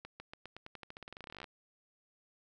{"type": "accelerating click train", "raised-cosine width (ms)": 0.3, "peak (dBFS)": -30, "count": 26, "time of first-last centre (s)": [0.05, 1.442], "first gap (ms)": 150, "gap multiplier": 0.9, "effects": []}